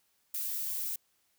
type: noise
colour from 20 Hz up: violet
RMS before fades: -35 dBFS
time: 0.34-0.96 s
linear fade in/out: 5 ms
effects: white hiss -73 dBFS RMS until 1.38 s

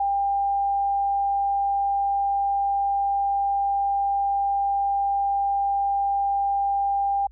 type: tone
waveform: sine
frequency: 797 Hz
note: G5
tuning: 28 cents sharp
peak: -20 dBFS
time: 0-7.27 s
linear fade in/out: 5 ms
effects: added 54 Hz sine -46 dBFS peak until 7.31 s

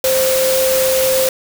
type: tone in noise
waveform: sine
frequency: 523.3 Hz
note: C5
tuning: in tune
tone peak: -13 dBFS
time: 0.04-1.29 s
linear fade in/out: 2 ms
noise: white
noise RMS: -19 dBFS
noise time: 0.04-1.29 s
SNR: +3 dB
effects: none

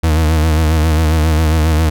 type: tone with vibrato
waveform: 40% pulse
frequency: 78.8 Hz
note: D#2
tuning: 23 cents sharp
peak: -9 dBFS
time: 0.03-1.9 s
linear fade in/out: 10 ms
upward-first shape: sine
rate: 7.4 Hz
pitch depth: 61 cents each way
effects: none

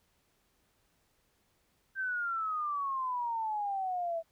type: exponential sweep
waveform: sine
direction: down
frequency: 1575 to 651 Hz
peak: -31 dBFS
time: 1.95-4.23 s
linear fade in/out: 50 ms
effects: pink hiss -73 dBFS RMS until 4.31 s

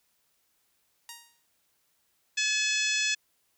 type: tone with exponential decay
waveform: 5% pulse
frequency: 938 Hz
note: A#5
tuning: 11 cents sharp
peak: -27 dBFS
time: 1.09-1.46 s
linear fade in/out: 1 ms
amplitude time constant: 80 ms
type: harmonic tone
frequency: 856 Hz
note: A5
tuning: 48 cents flat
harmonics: 2 / 3 / 4 / 5 / 6 / 7 / 8 / 9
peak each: -33 / -29 / -32 / -37 / -35 / -34 / -37 / -39 dBFS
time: 2.37-3.15 s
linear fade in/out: 10 ms
effects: white hiss -72 dBFS RMS until 3.57 s

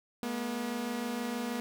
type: tone pair together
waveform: sawtooth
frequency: 214.6 / 241 Hz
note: A3 / B3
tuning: -43 / -42 cents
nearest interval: major second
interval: 201 cents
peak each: -35 / -30 dBFS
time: 0.23-1.6 s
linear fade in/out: 0 ms
effects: none

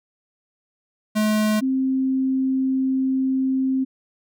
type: tone pair in turn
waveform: square / sine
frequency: 214 / 263.6 Hz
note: A3 / C4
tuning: -48 / +13 cents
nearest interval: major third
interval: 361 cents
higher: second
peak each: -18 dBFS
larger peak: neither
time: 1.15-1.61 / 1.61-3.85 s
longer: second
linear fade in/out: 20 ms
effects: none

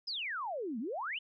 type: exponential two-way sweep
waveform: sine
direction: down then up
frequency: 5274 to 207.9 to 3189 Hz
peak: -35 dBFS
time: 0.07-1.19 s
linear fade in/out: 10 ms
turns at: 0.79 s
effects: none

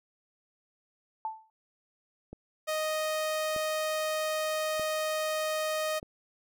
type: tone with exponential decay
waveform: sine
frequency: 880 Hz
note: A5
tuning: in tune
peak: -28 dBFS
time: 1.25-1.5 s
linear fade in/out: 1 ms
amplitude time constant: 53 ms
type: click train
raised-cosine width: 2 ms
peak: -29 dBFS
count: 4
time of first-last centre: 2.33-6.029 s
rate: 0.811 Hz
type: tone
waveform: sawtooth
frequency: 622.3 Hz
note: D#5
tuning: in tune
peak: -25 dBFS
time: 2.67-6 s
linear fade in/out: 20 ms
effects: none

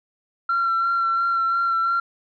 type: tone with vibrato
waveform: sine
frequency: 1362 Hz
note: F6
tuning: 44 cents flat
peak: -17 dBFS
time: 0.49-2 s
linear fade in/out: 5 ms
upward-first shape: sine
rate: 2.9 Hz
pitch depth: 17 cents each way
effects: tanh soft clip ceiling -15 dBFS

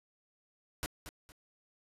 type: noise with echo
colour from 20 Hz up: pink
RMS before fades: -36 dBFS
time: 0.83-0.86 s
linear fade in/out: 0 ms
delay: 230 ms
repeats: 2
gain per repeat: -10 dB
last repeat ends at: 1.32 s
effects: resampled to 32000 Hz

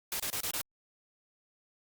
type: noise bursts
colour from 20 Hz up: white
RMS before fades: -34 dBFS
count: 5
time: 0.12-0.614 s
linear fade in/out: 2 ms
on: 78 ms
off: 26 ms
effects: Opus 48 kbps

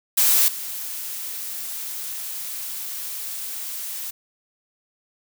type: noise with level steps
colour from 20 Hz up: blue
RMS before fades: -17 / -31 dBFS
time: 0.17-4.11 s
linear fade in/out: 10 ms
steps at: 0.48 s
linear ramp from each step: 2 ms
effects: none

